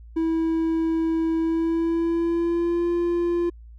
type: tone with pitch glide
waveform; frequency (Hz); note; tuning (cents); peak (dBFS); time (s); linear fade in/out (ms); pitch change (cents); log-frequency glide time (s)
triangle; 325.8 to 345.2; E4 to F4; -20 to -20; -18; 0.16-3.5; 10; +100; 1.39-2.9
effects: added 57 Hz sine -41 dBFS peak until 3.78 s